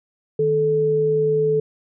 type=tone pair together; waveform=sine; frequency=153.99 / 435.3 Hz; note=D#3 / A4; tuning=-18 / -19 cents; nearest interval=octave + tritone; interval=1799 cents; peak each=-25 / -16 dBFS; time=0.39-1.6 s; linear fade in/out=5 ms; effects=none